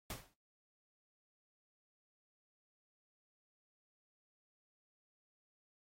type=noise with exponential decay; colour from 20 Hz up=pink; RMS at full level=-40 dBFS; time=0.1-0.34 s; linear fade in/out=2 ms; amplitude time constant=51 ms; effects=noise-tail reverb RT60 0.3 s tail -24 dB re dry + AAC 48 kbps